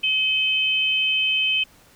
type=tone pair together; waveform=sine; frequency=2559 / 3074 Hz; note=D#7 / G7; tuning=+48 / -35 cents; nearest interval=minor third; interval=317 cents; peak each=-21 dBFS; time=0.03-1.64 s; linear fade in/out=10 ms; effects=pink hiss -53 dBFS RMS until 1.95 s